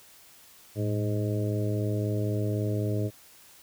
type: harmonic tone with a mistuned harmonic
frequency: 103.83 Hz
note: G#2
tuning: in tune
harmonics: 1 / 2 / 3 / 4 / 5 / 6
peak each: -27 / -36 / -34 / -35 / -39 / -38 dBFS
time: 0.75-3.11 s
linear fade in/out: 50 ms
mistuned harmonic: 1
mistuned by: +88 cents
effects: white hiss -54 dBFS RMS until 3.62 s